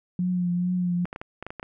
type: tone with vibrato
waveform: sine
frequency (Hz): 178.4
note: F3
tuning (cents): +37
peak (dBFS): -22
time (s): 0.19-1.05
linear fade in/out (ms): 2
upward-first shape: triangle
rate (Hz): 2.3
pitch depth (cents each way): 36
type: clicks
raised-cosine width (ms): 0.5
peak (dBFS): -20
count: 9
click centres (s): 1.055 / 1.129 / 1.161 / 1.215 / 1.426 / 1.466 / 1.505 / 1.597 / 1.629
effects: none